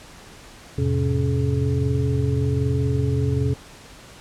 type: tone cluster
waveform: sine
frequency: 84.7 / 108.6 / 129.8 / 277.6 / 425.5 Hz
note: E2 / A2 / C3 / C#4 / G#4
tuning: +48 / -22 / -13 / +3 / +42 cents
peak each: -24 / -28 / -21 / -29 / -28 dBFS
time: 0.78-3.54 s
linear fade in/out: 5 ms
effects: pink hiss -44 dBFS RMS until 4.2 s + low-pass 9000 Hz 12 dB/octave